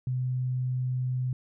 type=tone; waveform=sine; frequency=127.2 Hz; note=C3; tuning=48 cents flat; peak=-26 dBFS; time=0.07-1.33 s; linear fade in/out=2 ms; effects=none